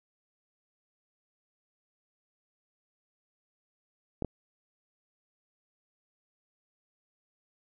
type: clicks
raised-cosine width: 2 ms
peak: -18 dBFS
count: 2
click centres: 4.223 / 4.247 s
effects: none